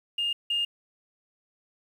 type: tone pair in turn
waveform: sine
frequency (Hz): 2826 / 2826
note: F7 / F7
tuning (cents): +20 / +20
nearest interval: unison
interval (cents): 0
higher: neither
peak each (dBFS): -24 / -23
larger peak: second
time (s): 0.18-0.33 / 0.5-0.65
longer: neither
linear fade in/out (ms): 5
effects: tanh soft clip ceiling -20 dBFS + 9-bit